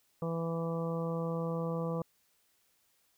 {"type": "harmonic tone", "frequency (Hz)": 165.9, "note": "E3", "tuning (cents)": 11, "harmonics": [1, 2, 3, 4, 5, 6, 7], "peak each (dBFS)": [-34, -44, -36, -46, -49, -47, -45], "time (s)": [0.22, 2.02], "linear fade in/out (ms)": 2, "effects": ["white hiss -72 dBFS RMS until 3.17 s"]}